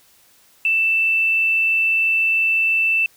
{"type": "tone", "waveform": "triangle", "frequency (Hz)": 2657, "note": "E7", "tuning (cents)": 13, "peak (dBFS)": -11, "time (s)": [0.65, 3.06], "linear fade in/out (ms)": 2, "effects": ["tanh soft clip ceiling -13 dBFS", "white hiss -54 dBFS RMS until 3.16 s"]}